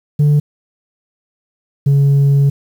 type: tone pair in turn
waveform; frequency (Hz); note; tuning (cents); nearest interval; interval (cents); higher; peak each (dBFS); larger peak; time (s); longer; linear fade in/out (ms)
sine; 147.2 / 140.19; D3 / C#3; +4 / +20; minor second; 84; first; -5; neither; 0.19-0.4 / 1.86-2.5; second; 10
effects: tanh soft clip ceiling -7 dBFS + 7-bit